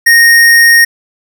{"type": "tone", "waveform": "square", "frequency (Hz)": 1858, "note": "A#6", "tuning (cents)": -6, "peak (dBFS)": -3, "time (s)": [0.06, 0.85], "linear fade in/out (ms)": 10, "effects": []}